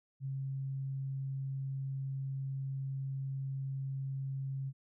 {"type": "tone", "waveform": "sine", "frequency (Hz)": 135.3, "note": "C#3", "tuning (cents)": -42, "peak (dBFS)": -35, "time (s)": [0.2, 4.73], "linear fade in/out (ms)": 50, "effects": []}